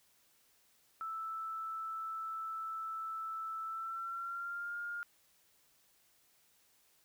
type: tone with pitch glide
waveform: sine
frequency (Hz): 1318.5 to 1413.1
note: E6 to F6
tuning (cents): 0 to +20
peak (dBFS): -38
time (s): 1.01-5.03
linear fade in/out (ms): 0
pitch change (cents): +120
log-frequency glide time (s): 3.65-4.76
effects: white hiss -70 dBFS RMS until 7.04 s